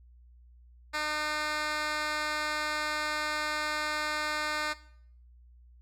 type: tone with band-pass filter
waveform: 10% pulse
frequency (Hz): 303.3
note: D#4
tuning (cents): -44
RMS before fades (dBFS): -32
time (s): 0.93-4.74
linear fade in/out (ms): 20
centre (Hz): 2700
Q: 0.7
effects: noise-tail reverb RT60 0.6 s tail -18 dB re dry + added 60 Hz sine -53 dBFS peak until 5.81 s